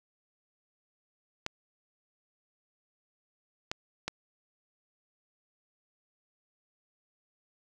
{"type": "clicks", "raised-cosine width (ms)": 0.2, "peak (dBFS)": -15, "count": 3, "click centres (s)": [1.464, 3.715, 4.08], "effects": []}